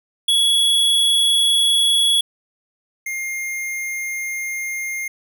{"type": "tone pair in turn", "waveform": "square", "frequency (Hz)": [3365, 2120], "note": ["G#7", "C7"], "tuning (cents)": [22, 22], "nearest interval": "minor sixth", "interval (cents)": 800, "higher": "first", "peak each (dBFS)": [-14, -24], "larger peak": "first", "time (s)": [[0.28, 2.21], [3.06, 5.08]], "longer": "second", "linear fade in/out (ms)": 5, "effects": []}